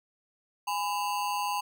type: ring-modulated tone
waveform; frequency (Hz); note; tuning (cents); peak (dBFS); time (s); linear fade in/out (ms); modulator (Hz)
square; 917; A#5; -29; -26; 0.67-1.61; 10; 90.3
effects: none